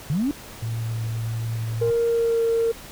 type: linear sweep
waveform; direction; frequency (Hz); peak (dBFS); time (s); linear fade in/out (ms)
sine; up; 130.81 to 302.6; -19; 0.1-0.31; 0
type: tone with vibrato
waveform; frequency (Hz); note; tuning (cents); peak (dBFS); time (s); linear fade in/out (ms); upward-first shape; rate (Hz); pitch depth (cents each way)
sine; 113.3; A#2; -49; -24; 0.62-1.91; 10; sine; 1.6; 8
type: tone with pitch glide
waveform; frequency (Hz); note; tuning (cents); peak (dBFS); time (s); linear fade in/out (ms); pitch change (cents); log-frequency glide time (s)
sine; 466.2 to 458.7; A#4 to A#4; 0 to -28; -17; 1.81-2.72; 10; -28; 2.05-2.43
effects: tanh soft clip ceiling -14 dBFS + pink hiss -41 dBFS RMS until 2.91 s